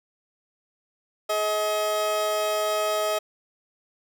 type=tone pair together; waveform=30% pulse; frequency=423.8 / 635 Hz; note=G#4 / D#5; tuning=+35 / +35 cents; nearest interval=perfect fifth; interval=700 cents; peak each=-28 / -21 dBFS; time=1.29-3.19 s; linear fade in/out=10 ms; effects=none